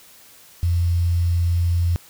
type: tone with quantisation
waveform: sine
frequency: 86.3 Hz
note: F2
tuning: 20 cents flat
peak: -16 dBFS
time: 0.63-1.96 s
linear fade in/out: 0 ms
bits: 7
effects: white hiss -48 dBFS RMS until 2.09 s